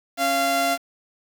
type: tone pair together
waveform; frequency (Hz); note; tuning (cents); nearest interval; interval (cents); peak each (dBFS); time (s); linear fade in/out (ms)
sawtooth; 274.8 / 690; C#4 / F5; -15 / -21; octave + major third; 1594; -24 / -16; 0.17-0.78; 50
effects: 7-bit